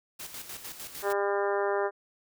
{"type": "noise with tremolo", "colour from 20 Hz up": "white", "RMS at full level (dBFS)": -40, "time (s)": [0.19, 1.13], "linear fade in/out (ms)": 10, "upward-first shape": "square", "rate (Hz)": 6.6, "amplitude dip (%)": 55}
{"type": "harmonic tone", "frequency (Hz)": 200.7, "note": "G3", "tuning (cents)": 41, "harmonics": [2, 3, 4, 5, 6, 7, 8, 9], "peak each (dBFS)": [-28, -32, -34, -36, -38, -39, -40, -41], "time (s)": [1.02, 1.91], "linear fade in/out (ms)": 50}
{"effects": []}